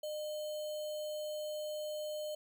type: tone with sample-and-hold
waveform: sine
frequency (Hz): 607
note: D#5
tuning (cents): -43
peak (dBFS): -37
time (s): 0.03-2.35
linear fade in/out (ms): 5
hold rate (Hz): 3675
effects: none